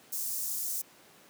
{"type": "high-pass noise", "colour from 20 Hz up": "white", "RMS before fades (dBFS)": -34, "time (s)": [0.12, 0.82], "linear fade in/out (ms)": 10, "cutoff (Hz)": 6000, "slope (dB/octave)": 24, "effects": ["pink hiss -57 dBFS RMS until 1.29 s", "high-pass 200 Hz 12 dB/octave"]}